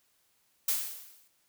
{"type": "noise with exponential decay", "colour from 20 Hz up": "blue", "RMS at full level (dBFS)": -26, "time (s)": [0.68, 1.28], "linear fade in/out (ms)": 5, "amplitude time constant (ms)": 130, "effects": ["white hiss -71 dBFS RMS until 1.48 s"]}